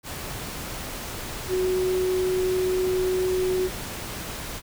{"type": "tone in noise", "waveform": "sine", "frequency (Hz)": 370, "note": "F#4", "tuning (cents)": 0, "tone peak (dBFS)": -21, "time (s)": [1.48, 3.7], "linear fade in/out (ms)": 50, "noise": "pink", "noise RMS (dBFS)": -34, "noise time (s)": [0.03, 4.62], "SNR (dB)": 10, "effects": []}